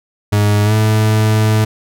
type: tone with pitch glide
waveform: 40% pulse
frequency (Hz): 103.83 to 108.43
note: G#2 to A2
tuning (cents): 0 to -25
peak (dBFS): -9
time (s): 0.32-1.65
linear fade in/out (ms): 10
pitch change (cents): +75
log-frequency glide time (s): 0.64-0.73
effects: none